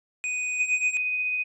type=tone; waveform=square; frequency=2489 Hz; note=D#7; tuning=in tune; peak=-27 dBFS; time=0.24-0.97 s; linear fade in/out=0 ms
type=tone with tremolo; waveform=sine; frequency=2497 Hz; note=D#7; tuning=6 cents sharp; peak=-23 dBFS; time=0.59-1.44 s; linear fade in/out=20 ms; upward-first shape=triangle; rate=15 Hz; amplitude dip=25%
effects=resampled to 22050 Hz